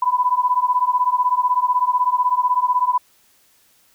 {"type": "beating tone pair", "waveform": "sine", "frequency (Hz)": [987.8, 1003.8], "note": ["B5", "B5"], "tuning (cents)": [0, 28], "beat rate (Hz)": 16, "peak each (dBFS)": -18, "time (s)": [0.02, 2.98], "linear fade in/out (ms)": 5, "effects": ["white hiss -57 dBFS RMS until 3.94 s"]}